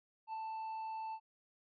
triangle tone with ADSR envelope, 884 Hz, A5, 8 cents sharp, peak -36 dBFS, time 0.27-1.2 s, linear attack 63 ms, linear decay 8 ms, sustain -2 dB, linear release 64 ms, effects resampled to 11025 Hz

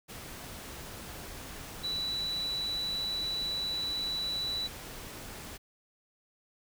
sine tone in noise, 3951 Hz, B7, in tune, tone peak -31 dBFS, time 1.83-4.68 s, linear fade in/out 20 ms, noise pink, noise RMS -44 dBFS, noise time 0.08-5.58 s, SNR +10 dB, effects none

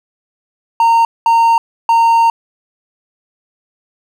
triangle tone bursts at uneven times, 920 Hz, A#5, 23 cents flat, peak -5 dBFS, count 3, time 0.8-1.05 / 1.26-1.58 / 1.89-2.3 s, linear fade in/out 2 ms, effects none

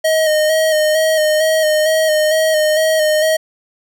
square tone with vibrato, 624 Hz, D#5, 5 cents sharp, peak -12 dBFS, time 0.04-3.37 s, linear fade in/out 10 ms, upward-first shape square, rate 2.2 Hz, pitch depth 27 cents each way, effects none

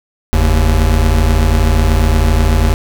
square tone pair together, 45.03 / 77.78 Hz, F#1 / D#2, -46 / 0 cents, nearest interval major sixth, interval 946 cents, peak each -12 dBFS, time 0.33-2.74 s, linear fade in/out 0 ms, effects none

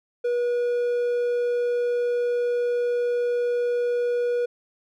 triangle tone, 483.5 Hz, B4, 37 cents flat, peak -19 dBFS, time 0.24-4.46 s, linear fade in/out 10 ms, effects none

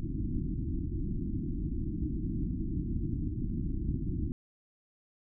pink low-pass noise, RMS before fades -33 dBFS, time 0-4.32 s, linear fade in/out 0 ms, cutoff 340 Hz, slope 96 dB/octave, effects none

